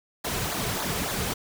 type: noise with flanger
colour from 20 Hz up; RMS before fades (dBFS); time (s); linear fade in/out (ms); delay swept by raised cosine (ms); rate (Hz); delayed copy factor
pink; -29; 0.24-1.34; 10; 0.35 to 3.65; 3.5; -0.7
effects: none